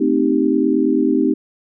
sine chord, A half-diminished seventh, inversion none, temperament equal with one note detuned, 222.7 / 261.6 / 311.1 / 392 Hz, A3 / C4 / Eb4 / G4, +21 / 0 / 0 / 0 cents, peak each -22 / -17 / -17 / -20 dBFS, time 0-1.34 s, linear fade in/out 10 ms, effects none

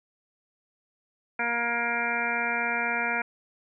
harmonic tone, 236 Hz, A#3, 22 cents sharp, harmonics 1 / 2 / 3 / 4 / 6 / 7 / 8 / 9 / 10, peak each -38 / -38 / -34 / -34 / -31 / -33 / -38 / -35 / -31 dBFS, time 1.39-3.22 s, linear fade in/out 5 ms, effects none

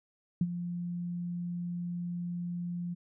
sine tone with ADSR envelope, 174.61 Hz, F3, in tune, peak -22 dBFS, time 0.41-2.95 s, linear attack 3 ms, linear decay 46 ms, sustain -11 dB, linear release 21 ms, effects none

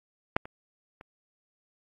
clicks, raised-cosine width 0.5 ms, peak -8 / -26 / -30 dBFS, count 3, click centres 0.365 / 0.455 / 1.011 s, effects AAC 48 kbps

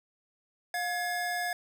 square tone pair together, 711 / 1691.1 Hz, F5 / G#6, +31 / +31 cents, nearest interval octave + minor third, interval 1500 cents, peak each -33 / -34 dBFS, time 0.74-1.53 s, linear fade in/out 2 ms, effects none

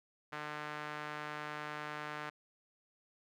sawtooth tone with band-pass filter, 150 Hz, D3, 37 cents sharp, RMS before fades -43 dBFS, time 0.32-2.3 s, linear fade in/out 10 ms, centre 1500 Hz, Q 1.4, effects none

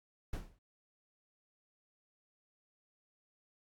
brown noise with exponential decay, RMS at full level -34 dBFS, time 0.33-0.59 s, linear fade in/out 5 ms, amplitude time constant 55 ms, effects AAC 64 kbps

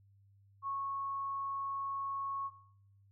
sine tone, 1100 Hz, C#6, 14 cents flat, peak -35 dBFS, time 0.62-2.51 s, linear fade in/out 50 ms, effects noise-tail reverb RT60 0.7 s tail -19 dB re dry + added 99 Hz sine -62 dBFS peak until 3.11 s

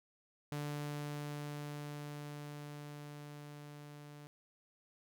sawtooth tone with level ramp, 146.83 Hz, D3, in tune, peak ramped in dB -34 to -47 dBFS, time 0.52-4.27 s, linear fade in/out 0 ms, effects none

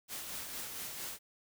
white noise with tremolo, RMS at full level -41 dBFS, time 0.08-1.19 s, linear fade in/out 50 ms, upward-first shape sine, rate 4.4 Hz, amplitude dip 35%, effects none

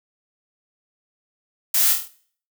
blue noise with echo, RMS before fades -19 dBFS, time 1.74-1.93 s, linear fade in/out 5 ms, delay 25 ms, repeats 6, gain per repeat -4 dB, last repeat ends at 2.08 s, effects noise-tail reverb RT60 0.5 s tail -17 dB re dry

